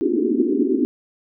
white band-pass noise, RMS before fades -19 dBFS, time 0.01-0.85 s, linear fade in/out 0 ms, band 230 to 400 Hz, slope 96 dB/octave, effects none

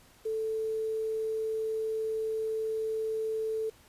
sine tone with quantisation, 440 Hz, A4, in tune, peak -29 dBFS, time 0.25-3.7 s, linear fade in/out 10 ms, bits 9, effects pink hiss -59 dBFS RMS until 3.88 s + resampled to 32000 Hz

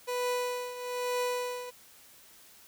30% pulse tone with tremolo, 493.9 Hz, B4, in tune, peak -25 dBFS, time 0.07-1.71 s, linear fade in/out 20 ms, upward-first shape triangle, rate 1.1 Hz, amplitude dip 75%, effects white hiss -56 dBFS RMS until 2.67 s

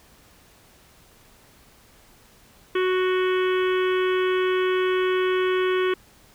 harmonic tone with a mistuned harmonic, 370 Hz, F#4, in tune, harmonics 1 / 3 / 4 / 5 / 6 / 7 / 8 / 9, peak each -20 / -30 / -32 / -34 / -36 / -37 / -38 / -39 dBFS, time 2.75-5.94 s, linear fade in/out 5 ms, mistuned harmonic 8, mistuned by +24 cents, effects pink hiss -54 dBFS RMS until 6.34 s

